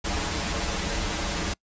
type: noise with comb filter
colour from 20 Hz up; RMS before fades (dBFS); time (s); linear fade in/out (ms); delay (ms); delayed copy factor
pink; -28; 0.04-1.54; 10; 7.9; -0.85
effects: noise-tail reverb RT60 0.1 s tail -26 dB re dry + resampled to 16000 Hz